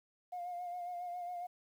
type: tone with vibrato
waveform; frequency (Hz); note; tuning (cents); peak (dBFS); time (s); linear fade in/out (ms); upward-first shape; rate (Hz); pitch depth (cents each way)
sine; 709; F5; +26; -38; 0.32-1.47; 10; sine; 7.3; 33
effects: tanh soft clip ceiling -34 dBFS + 11-bit